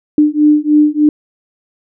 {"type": "beating tone pair", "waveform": "sine", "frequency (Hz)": [298.1, 301.4], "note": ["D4", "D4"], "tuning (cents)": [26, 45], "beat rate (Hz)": 3.3, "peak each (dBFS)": -10, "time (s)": [0.18, 1.09], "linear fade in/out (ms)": 2, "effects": []}